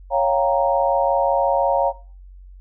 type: chord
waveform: sine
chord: G half-diminished seventh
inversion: second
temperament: equal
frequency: 554.4 / 698.5 / 784 / 932.3 Hz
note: Db5 / F5 / G5 / Bb5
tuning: 0 / 0 / 0 / 0 cents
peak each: -19 / -21 / -24 / -21 dBFS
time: 0.1-1.93 s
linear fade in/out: 50 ms
effects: noise-tail reverb RT60 0.4 s tail -18 dB re dry + added 46 Hz sine -39 dBFS peak until 2.6 s